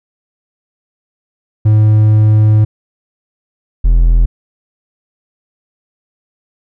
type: tone pair in turn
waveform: triangle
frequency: 107.4 / 42.01 Hz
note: A2 / E1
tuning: -41 / +34 cents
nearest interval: octave + major third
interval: 1625 cents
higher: first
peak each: -3 dBFS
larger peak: neither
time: 1.65-2.65 / 3.84-4.26 s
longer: first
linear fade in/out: 10 ms
effects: none